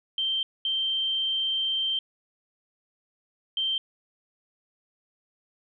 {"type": "tone bursts at uneven times", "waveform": "sine", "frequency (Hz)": 3136, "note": "G7", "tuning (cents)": 0, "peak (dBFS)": -24, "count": 3, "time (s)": [[0.18, 0.43], [0.65, 1.99], [3.57, 3.78]], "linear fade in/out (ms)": 2, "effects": []}